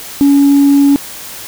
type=tone; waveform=sine; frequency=281.5 Hz; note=C#4; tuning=27 cents sharp; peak=-3 dBFS; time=0.21-0.96 s; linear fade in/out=0 ms; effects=tanh soft clip ceiling -2 dBFS + white hiss -28 dBFS RMS until 1.47 s